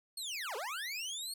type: linear two-way sweep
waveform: 25% pulse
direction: down then up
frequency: 4411 to 393.5 to 4411 Hz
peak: -34 dBFS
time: 0.17-1.34 s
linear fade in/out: 5 ms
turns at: 0.56 s
effects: none